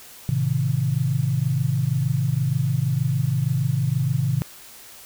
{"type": "chord", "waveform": "sine", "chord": "A diminished", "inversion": "none", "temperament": "just", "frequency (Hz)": [110, 132, 158.4], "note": ["A2", "C3", "Eb3"], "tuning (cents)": [0, 16, 31], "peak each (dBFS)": [-26, -21, -25], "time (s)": [0.29, 4.42], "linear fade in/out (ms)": 0, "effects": ["white hiss -44 dBFS RMS until 5.05 s"]}